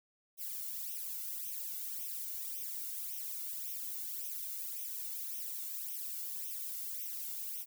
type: noise with flanger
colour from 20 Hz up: violet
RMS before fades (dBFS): -41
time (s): 0.37-7.66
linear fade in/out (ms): 50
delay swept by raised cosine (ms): 0.33 to 1.43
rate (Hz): 1.8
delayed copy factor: +0.8
effects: none